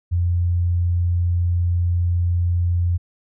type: tone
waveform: sine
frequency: 87.31 Hz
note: F2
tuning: in tune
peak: -16 dBFS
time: 0.11-2.98 s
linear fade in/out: 20 ms
effects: none